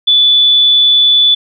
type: tone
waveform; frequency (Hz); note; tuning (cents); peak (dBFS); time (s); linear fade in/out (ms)
sine; 3470; A7; -25; -5; 0.07-1.35; 10
effects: none